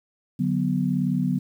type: chord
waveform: sine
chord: B minor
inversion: first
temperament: equal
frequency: 146.83 / 185 / 246.9 Hz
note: D3 / F#3 / B3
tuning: 0 / 0 / 0 cents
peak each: -26 / -24 / -25 dBFS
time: 0.39-1.39 s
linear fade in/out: 10 ms
effects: 9-bit